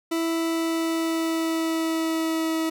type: tone with pitch glide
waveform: 40% pulse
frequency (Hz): 329.6 to 322.3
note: E4 to E4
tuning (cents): 0 to -39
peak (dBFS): -22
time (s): 0.11-2.7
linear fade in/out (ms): 10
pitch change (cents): -39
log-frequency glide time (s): 0.29-2.57
effects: none